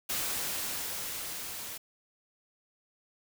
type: noise with level ramp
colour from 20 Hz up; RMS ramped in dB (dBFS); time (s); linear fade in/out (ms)
white; -32 to -41; 0.09-1.78; 10
effects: none